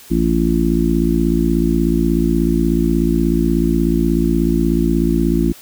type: harmonic tone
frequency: 56.5 Hz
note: A1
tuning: 47 cents sharp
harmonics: 1 / 3 / 4 / 5 / 6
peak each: -19 / -19 / -19 / -19 / -19 dBFS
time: 0.1-5.53 s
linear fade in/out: 20 ms
effects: white hiss -41 dBFS RMS until 5.61 s